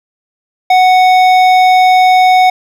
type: tone with hard clipping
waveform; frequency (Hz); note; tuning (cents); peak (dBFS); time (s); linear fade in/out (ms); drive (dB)
triangle; 740; F#5; 0; -6; 0.7-2.5; 5; 15
effects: none